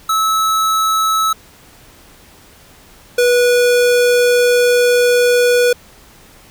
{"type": "tone pair in turn", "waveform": "square", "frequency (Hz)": [1300, 487.9], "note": ["E6", "B4"], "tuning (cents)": [-24, -21], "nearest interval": "octave + perfect fourth", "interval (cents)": 1697, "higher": "first", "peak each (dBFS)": [-13, -10], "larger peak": "second", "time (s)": [[0.09, 1.33], [3.18, 5.73]], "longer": "second", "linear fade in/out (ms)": 5, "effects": ["pink hiss -44 dBFS RMS until 6.5 s"]}